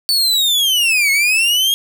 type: linear two-way sweep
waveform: 40% pulse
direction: down then up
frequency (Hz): 4525 to 2163 to 3278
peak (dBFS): -11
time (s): 0.09-1.74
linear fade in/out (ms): 0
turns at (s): 1.11
effects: none